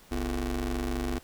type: ring-modulated tone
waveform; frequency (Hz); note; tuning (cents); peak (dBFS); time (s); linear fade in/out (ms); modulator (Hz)
25% pulse; 94.6; F#2; +39; -22; 0.11-1.19; 10; 154
effects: pink hiss -55 dBFS RMS until 1.23 s